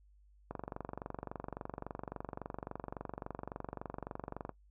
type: click train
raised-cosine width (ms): 1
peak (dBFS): -26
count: 95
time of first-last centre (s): 0.51-4.493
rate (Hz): 23.6
effects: noise-tail reverb RT60 0.1 s tail -19 dB re dry + added 50 Hz sine -61 dBFS peak until 4.7 s